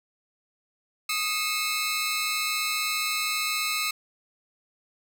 sawtooth tone cluster, 1246 / 2167 / 2627 / 4028 Hz, D#6 / C#7 / E7 / B7, +2 / -40 / -7 / +33 cents, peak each -28 dBFS, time 1.09-3.91 s, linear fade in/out 5 ms, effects none

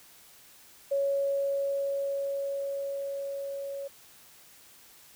sine tone with level ramp, 556 Hz, C#5, 5 cents sharp, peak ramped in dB -24 to -34 dBFS, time 0.91-3.88 s, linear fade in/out 10 ms, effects white hiss -55 dBFS RMS until 5.15 s

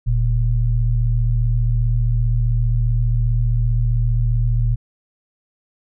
sine tone pair together, 41.38 / 116.54 Hz, E1 / A#2, +7 / 0 cents, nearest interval octave + tritone, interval 1793 cents, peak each -17 dBFS, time 0.06-4.76 s, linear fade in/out 20 ms, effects none

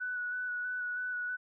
sine tone with vibrato, 1480 Hz, F#6, in tune, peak -33 dBFS, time 0-1.37 s, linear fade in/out 20 ms, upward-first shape square, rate 3.1 Hz, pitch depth 14 cents each way, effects none

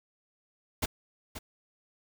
pink noise with echo, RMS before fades -29 dBFS, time 0.82-0.86 s, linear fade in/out 10 ms, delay 530 ms, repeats 1, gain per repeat -11 dB, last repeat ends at 1.39 s, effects none

